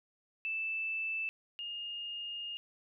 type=tone pair in turn; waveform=sine; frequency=2640 / 2837 Hz; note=E7 / F7; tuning=+2 / +27 cents; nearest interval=minor second; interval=125 cents; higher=second; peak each=-33 / -38 dBFS; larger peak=first; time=0.45-1.29 / 1.59-2.57 s; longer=second; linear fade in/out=0 ms; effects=none